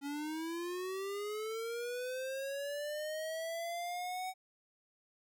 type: linear sweep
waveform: square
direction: up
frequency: 278.5 to 753 Hz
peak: -38 dBFS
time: 0.01-4.34 s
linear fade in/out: 50 ms
effects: none